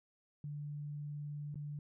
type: tone with dropouts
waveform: sine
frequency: 146.83 Hz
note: D3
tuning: in tune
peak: -40 dBFS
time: 0.44-1.79 s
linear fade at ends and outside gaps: 2 ms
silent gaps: 1.544-1.556 s
effects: none

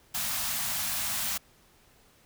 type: band-stop noise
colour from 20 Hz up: white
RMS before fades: -31 dBFS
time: 0.14-1.38 s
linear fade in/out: 10 ms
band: 260 to 600 Hz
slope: 96 dB/octave
effects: pink hiss -61 dBFS RMS until 2.25 s

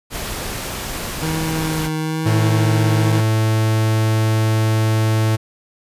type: noise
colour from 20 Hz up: pink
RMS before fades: -26 dBFS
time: 0.1-1.9 s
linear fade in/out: 50 ms
type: tone with vibrato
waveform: 25% pulse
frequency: 158.3 Hz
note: D#3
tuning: 30 cents sharp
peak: -16 dBFS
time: 1.22-3.21 s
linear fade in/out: 10 ms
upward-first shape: sine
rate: 1.1 Hz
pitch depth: 18 cents each way
type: tone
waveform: 45% pulse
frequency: 110 Hz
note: A2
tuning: in tune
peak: -14 dBFS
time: 2.25-5.37 s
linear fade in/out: 20 ms
effects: resampled to 32000 Hz

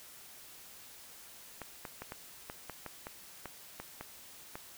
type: clicks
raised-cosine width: 0.5 ms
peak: -26 dBFS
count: 12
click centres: 1.617 / 1.852 / 2.02 / 2.121 / 2.499 / 2.697 / 2.863 / 3.069 / 3.457 / 3.8 / 4.01 / 4.555 s
effects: white hiss -53 dBFS RMS until 4.77 s

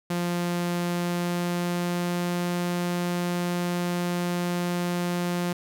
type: tone with pitch glide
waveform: sawtooth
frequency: 174.61 to 175.82 Hz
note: F3 to F3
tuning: 0 to +12 cents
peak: -21 dBFS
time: 0.1-5.53 s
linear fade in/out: 5 ms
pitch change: +12 cents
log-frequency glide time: 0.83-2.52 s
effects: none

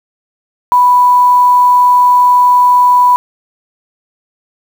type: tone with quantisation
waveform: sine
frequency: 987.8 Hz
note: B5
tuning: in tune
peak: -4 dBFS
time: 0.72-3.16 s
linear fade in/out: 0 ms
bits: 5
effects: none

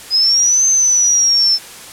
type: linear two-way sweep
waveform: sine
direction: up then down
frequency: 4985 to 6272 to 5280 Hz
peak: -9 dBFS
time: 0.1-1.59 s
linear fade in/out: 50 ms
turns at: 0.66 s
effects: white hiss -34 dBFS RMS until 1.92 s + low-pass 11000 Hz 12 dB/octave

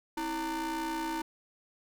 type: ring-modulated tone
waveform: 45% pulse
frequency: 293.7 Hz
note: D4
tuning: in tune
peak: -29 dBFS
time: 0.17-1.22 s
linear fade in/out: 5 ms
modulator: 618 Hz
effects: none

